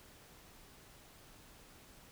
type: silence
effects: pink hiss -59 dBFS RMS until 2.11 s